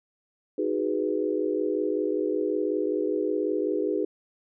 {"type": "chord", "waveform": "sine", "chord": "G# minor seventh", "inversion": "second", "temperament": "equal", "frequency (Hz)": [311.1, 370, 415.3, 493.9], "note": ["D#4", "F#4", "G#4", "B4"], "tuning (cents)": [0, 0, 0, 0], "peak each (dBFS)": [-29, -30, -28, -31], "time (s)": [0.58, 4.05], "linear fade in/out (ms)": 5, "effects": []}